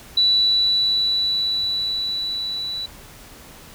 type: tone with level ramp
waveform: sine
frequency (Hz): 3951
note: B7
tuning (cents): 0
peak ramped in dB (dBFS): -13 to -25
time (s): 0.17-2.86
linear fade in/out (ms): 5
effects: pink hiss -43 dBFS RMS until 3.74 s